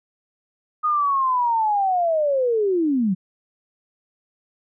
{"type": "linear sweep", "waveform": "sine", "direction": "down", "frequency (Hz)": [1244.5, 175.4], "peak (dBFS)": -17, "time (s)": [0.83, 3.15], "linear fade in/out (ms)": 20, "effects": []}